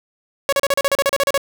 sawtooth tone bursts, 556 Hz, C#5, 5 cents sharp, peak -10 dBFS, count 13, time 0.49-1.377 s, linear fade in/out 0 ms, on 35 ms, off 36 ms, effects none

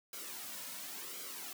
white noise with flanger, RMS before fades -45 dBFS, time 0.13-1.53 s, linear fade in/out 2 ms, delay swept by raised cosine 1.1 to 2.6 ms, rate 0.94 Hz, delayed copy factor -0.65, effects high-pass 200 Hz 12 dB/octave

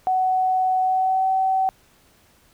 sine tone with pitch glide, 747 to 761.4 Hz, F#5 to F#5, +16 to +49 cents, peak -17 dBFS, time 0.07-1.69 s, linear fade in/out 0 ms, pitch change +33 cents, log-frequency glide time 0.82-1.27 s, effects pink hiss -57 dBFS RMS until 2.53 s

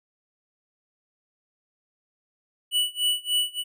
square tone with tremolo, 2955 Hz, F#7, 3 cents flat, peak -20 dBFS, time 2.71-3.64 s, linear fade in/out 50 ms, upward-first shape sine, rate 3.4 Hz, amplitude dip 95%, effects none

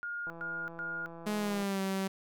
sine tone bursts, 1421 Hz, F6, 30 cents sharp, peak -35 dBFS, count 3, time 0.03-1.06 s, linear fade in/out 0 ms, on 270 ms, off 110 ms
click train, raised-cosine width 1 ms, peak -34 dBFS, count 228, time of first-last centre 0.27-1.629 s, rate 167 Hz
sawtooth tone with pitch glide, 210 to 192.57 Hz, G#3 to G3, +19 to -31 cents, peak -27 dBFS, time 1.26-2.08 s, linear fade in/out 10 ms, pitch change -150 cents, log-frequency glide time 1.37-1.81 s
effects none

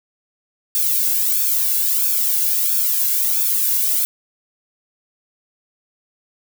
violet noise with flanger, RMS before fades -18 dBFS, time 0.75-4.05 s, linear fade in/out 0 ms, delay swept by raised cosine 0.99 to 1.64 ms, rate 1.5 Hz, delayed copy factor -0.95, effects none

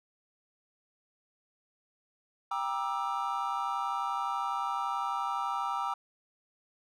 triangle chord, E half-diminished seventh, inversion first, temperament just, 791.1 / 949.3 / 1186.7 / 1318.5 Hz, G5 / Bb5 / D6 / E6, +16 / +31 / +18 / 0 cents, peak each -34 dBFS, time 2.51-5.94 s, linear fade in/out 5 ms, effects none

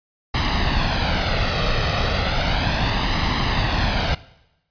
pink noise with flanger, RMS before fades -20 dBFS, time 0.34-4.15 s, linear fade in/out 5 ms, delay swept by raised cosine 1 to 1.59 ms, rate 0.34 Hz, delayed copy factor +0.55, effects noise-tail reverb RT60 0.9 s tail -19 dB re dry + resampled to 11025 Hz

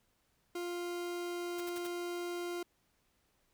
40% pulse tone, 349.9 Hz, F4, 3 cents sharp, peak -36 dBFS, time 0.55-2.63 s, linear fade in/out 5 ms
white noise bursts, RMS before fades -47 dBFS, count 4, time 1.58-1.871 s, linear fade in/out 5 ms, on 27 ms, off 61 ms
effects pink hiss -75 dBFS RMS until 3.53 s

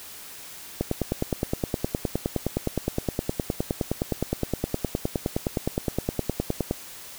click train, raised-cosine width 2 ms, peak -10 dBFS, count 58, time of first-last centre 0.81-6.711 s, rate 9.66 Hz, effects white hiss -42 dBFS RMS until 7.18 s

